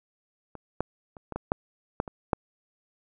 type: clicks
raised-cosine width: 1 ms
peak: -26 / -12 / -30 / -21 / -17 / -9 / -11 / -23 / -8 dBFS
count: 9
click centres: 0.553 / 0.806 / 1.168 / 1.323 / 1.36 / 1.519 / 2.001 / 2.078 / 2.332 s
effects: none